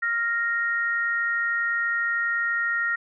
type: tone pair together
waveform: sine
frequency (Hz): 1396.9 / 1864.6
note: F6 / A#6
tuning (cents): 0 / 0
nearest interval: perfect fourth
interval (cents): 500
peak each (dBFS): -26 / -24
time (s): 0.02-2.96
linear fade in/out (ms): 10
effects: none